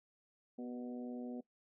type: harmonic tone with a mistuned harmonic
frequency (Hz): 122.7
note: B2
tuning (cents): -11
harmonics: 2 / 3 / 4 / 5 / 6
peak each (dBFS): -42 / -51 / -51 / -55 / -57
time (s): 0.58-1.41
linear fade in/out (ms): 10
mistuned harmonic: 3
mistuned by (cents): +36
effects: noise-tail reverb RT60 0.1 s tail -19 dB re dry